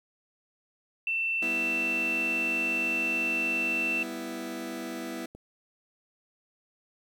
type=tone; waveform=sine; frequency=2680 Hz; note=E7; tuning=28 cents sharp; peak=-26 dBFS; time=1.07-4.03 s; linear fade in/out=2 ms
type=chord; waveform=sawtooth; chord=E minor; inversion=first; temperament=just; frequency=197.78 / 247.2 / 329.6 Hz; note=G3 / B3 / E4; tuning=+16 / +2 / 0 cents; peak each=-39 / -34 / -33 dBFS; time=1.42-5.26 s; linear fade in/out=5 ms
type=click; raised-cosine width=2 ms; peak=-33 dBFS; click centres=5.35 s
effects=10-bit